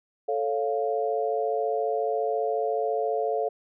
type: chord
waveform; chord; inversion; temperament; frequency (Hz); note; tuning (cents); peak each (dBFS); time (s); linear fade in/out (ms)
sine; A augmented; none; equal; 440 / 554.4 / 698.5; A4 / C#5 / E#5; 0 / 0 / 0; -27 / -30 / -28; 0.28-3.49; 10
effects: none